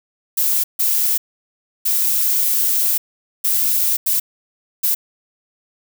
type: noise bursts at uneven times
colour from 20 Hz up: violet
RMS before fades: -17 dBFS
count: 6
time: 0.37-0.64 / 0.79-1.18 / 1.85-2.98 / 3.44-3.97 / 4.06-4.2 / 4.83-4.95 s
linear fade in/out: 10 ms
effects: none